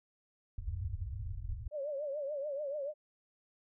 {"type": "low-pass noise", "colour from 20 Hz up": "white", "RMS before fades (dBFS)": -39, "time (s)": [0.58, 1.68], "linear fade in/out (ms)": 2, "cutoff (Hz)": 110, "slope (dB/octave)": 96}
{"type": "tone with vibrato", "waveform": "sine", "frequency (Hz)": 575, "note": "D5", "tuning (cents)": -37, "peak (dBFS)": -35, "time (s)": [1.71, 2.94], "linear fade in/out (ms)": 50, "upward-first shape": "triangle", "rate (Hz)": 6.9, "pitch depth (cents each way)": 130}
{"effects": []}